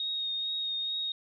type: tone with vibrato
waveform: sine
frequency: 3729 Hz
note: A#7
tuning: in tune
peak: -30 dBFS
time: 0-1.12 s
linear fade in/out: 2 ms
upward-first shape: triangle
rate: 2.3 Hz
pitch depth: 20 cents each way
effects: none